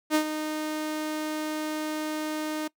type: tone with ADSR envelope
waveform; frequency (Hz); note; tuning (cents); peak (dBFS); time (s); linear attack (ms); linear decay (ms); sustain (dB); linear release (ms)
sawtooth; 308; D#4; -17; -15; 0.1-2.68; 50; 84; -10; 9
effects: noise-tail reverb RT60 0.1 s tail -22 dB re dry

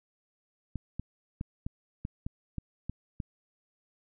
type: clicks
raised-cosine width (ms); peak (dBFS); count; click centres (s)
5; -22; 9; 0.757 / 0.996 / 1.411 / 1.665 / 2.051 / 2.265 / 2.583 / 2.896 / 3.202
effects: none

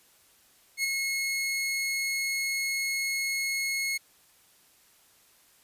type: tone with ADSR envelope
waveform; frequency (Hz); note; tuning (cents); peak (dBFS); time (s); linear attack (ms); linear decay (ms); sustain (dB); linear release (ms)
sawtooth; 2172; C#7; -36; -20; 0.77-3.98; 70; 10; -4; 14
effects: white hiss -61 dBFS RMS until 5.63 s + resampled to 32000 Hz

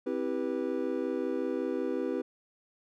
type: chord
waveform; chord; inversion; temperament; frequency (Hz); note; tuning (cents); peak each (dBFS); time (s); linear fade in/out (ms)
triangle; C major seventh; none; just; 261.6 / 327 / 392.4 / 490.5; C4 / E4 / G4 / B4; 0 / -14 / +2 / -12; -33; 0.06-2.22; 10
effects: none

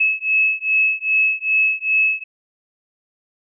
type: beating tone pair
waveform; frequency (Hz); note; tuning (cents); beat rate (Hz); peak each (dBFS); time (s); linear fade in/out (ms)
sine; 2586 / 2588.5; E7 / E7; -34 / -32; 2.5; -18; 0-2.24; 10
effects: none

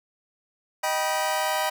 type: chord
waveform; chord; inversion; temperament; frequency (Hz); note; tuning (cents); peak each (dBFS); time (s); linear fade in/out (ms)
sawtooth; Eb augmented; none; just; 622.3 / 777.8 / 972.3; Eb5 / G5 / B5; 0 / -14 / -27; -24; 0.83-1.7; 10
effects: none

